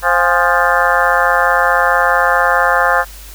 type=harmonic tone with a mistuned harmonic; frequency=175.5 Hz; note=F3; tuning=9 cents sharp; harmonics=3 / 4 / 5 / 6 / 7 / 8 / 9 / 10; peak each=-18 / -18 / -18 / -18 / -18 / -18 / -18 / -18 dBFS; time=0.02-3.05 s; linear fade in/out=50 ms; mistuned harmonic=5; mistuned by=-100 cents; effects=added 50 Hz sine -33 dBFS peak until 3.34 s + white hiss -37 dBFS RMS until 3.34 s